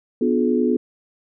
sine chord, B diminished seventh, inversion none, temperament just, 246.9 / 296.3 / 355.6 / 426.7 Hz, B3 / D4 / F4 / Ab4, 0 / +15 / +31 / +47 cents, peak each -19 / -25 / -22 / -22 dBFS, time 0.21-0.77 s, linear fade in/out 5 ms, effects none

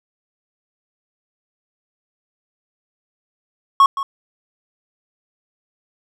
triangle tone with echo, 1100 Hz, C#6, 14 cents flat, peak -5 dBFS, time 3.8-3.86 s, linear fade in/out 2 ms, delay 170 ms, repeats 1, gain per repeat -13 dB, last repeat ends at 4.03 s, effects none

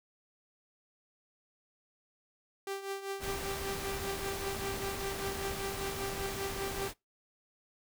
sawtooth tone with tremolo, 392.5 Hz, G4, 2 cents sharp, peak -30 dBFS, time 2.67-6.88 s, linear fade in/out 2 ms, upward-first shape triangle, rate 5.1 Hz, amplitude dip 75%
pink noise, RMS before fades -40 dBFS, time 3.19-6.94 s, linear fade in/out 50 ms
effects noise-tail reverb RT60 0.2 s tail -23 dB re dry

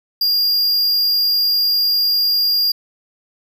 square tone, 4815 Hz, D8, 42 cents sharp, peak -14 dBFS, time 0.21-2.72 s, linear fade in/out 5 ms, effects none

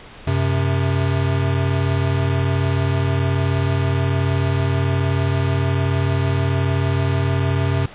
square tone pair together, 93.62 / 132.4 Hz, F#2 / C3, +21 / +21 cents, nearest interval tritone, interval 600 cents, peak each -20 dBFS, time 0.27-7.86 s, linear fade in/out 5 ms, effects pink hiss -40 dBFS RMS until 7.94 s + resampled to 8000 Hz

